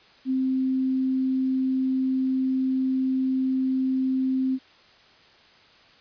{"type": "tone", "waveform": "sine", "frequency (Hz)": 261.6, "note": "C4", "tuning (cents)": 0, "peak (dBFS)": -21, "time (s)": [0.25, 4.59], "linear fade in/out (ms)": 50, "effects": ["white hiss -54 dBFS RMS until 6 s", "resampled to 11025 Hz"]}